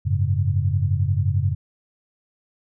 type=chord; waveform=sine; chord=F# suspended second; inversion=none; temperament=equal; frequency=92.5 / 103.83 / 138.59 Hz; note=F#2 / G#2 / C#3; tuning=0 / 0 / 0 cents; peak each=-21 / -22 / -24 dBFS; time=0.05-1.55 s; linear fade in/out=20 ms; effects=none